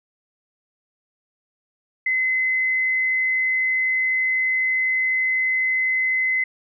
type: tone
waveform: sine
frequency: 2043 Hz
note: C7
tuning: 42 cents flat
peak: -18 dBFS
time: 2.06-6.44 s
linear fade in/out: 5 ms
effects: none